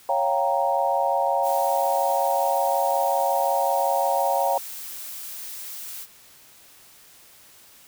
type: chord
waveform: sine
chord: G half-diminished seventh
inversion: second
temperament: equal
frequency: 554.4 / 698.5 / 784 / 932.3 Hz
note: Db5 / F5 / G5 / Bb5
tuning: 0 / 0 / 0 / 0 cents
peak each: -25 dBFS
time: 0.09-4.58 s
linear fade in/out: 2 ms
type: noise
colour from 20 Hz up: blue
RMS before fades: -36 dBFS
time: 1.42-6.07 s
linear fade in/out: 50 ms
effects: white hiss -51 dBFS RMS until 7.87 s

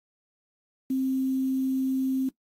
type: tone with quantisation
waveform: sine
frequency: 263.5 Hz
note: C4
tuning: 12 cents sharp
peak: -23 dBFS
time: 0.9-2.29 s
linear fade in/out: 5 ms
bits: 8
effects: noise-tail reverb RT60 0.1 s tail -19 dB re dry + AAC 48 kbps

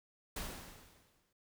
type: noise with exponential decay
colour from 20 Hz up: pink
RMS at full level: -40 dBFS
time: 0.36-1.33 s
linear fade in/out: 5 ms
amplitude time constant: 210 ms
effects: none

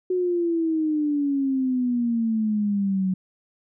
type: exponential sweep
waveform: sine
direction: down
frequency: 369.2 to 185 Hz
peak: -20 dBFS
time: 0.1-3.14 s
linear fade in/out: 5 ms
effects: none

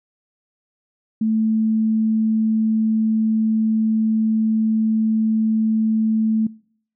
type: tone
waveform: sine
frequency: 220 Hz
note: A3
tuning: in tune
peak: -16 dBFS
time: 1.21-6.47 s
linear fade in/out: 5 ms
effects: noise-tail reverb RT60 0.6 s tail -24 dB re dry

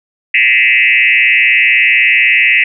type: tone with frequency modulation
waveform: sine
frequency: 2312 Hz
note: D7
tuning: 28 cents flat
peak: -6 dBFS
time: 0.34-2.64 s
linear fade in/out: 5 ms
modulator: 120 Hz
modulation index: 3.4
effects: none

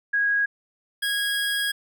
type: tone pair in turn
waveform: sine / 25% pulse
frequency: 1648 / 1648 Hz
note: G#6 / G#6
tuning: -14 / -14 cents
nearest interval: unison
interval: 0 cents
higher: neither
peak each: -19 dBFS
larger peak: neither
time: 0.13-0.46 / 1.02-1.72 s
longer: second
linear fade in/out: 10 ms
effects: none

